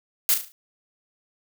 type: noise with echo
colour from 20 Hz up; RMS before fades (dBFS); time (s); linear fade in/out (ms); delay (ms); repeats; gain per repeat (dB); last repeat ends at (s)
blue; -19; 0.29-0.34; 0; 36; 5; -7; 0.52
effects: none